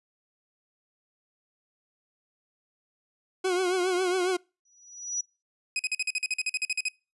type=tone with vibrato; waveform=40% pulse; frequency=365.5 Hz; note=F#4; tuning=21 cents flat; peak=-23 dBFS; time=3.44-4.37 s; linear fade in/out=10 ms; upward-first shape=triangle; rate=7.3 Hz; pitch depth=78 cents each way
type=tone with exponential growth; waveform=sine; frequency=5860 Hz; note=F#8; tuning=18 cents flat; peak=-25 dBFS; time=4.65-5.21 s; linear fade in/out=5 ms; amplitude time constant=120 ms
type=tone bursts; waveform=sawtooth; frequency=2520 Hz; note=D#7; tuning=21 cents sharp; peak=-22 dBFS; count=15; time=5.76-6.885 s; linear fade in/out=2 ms; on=33 ms; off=45 ms
effects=noise-tail reverb RT60 0.3 s tail -26 dB re dry + resampled to 24000 Hz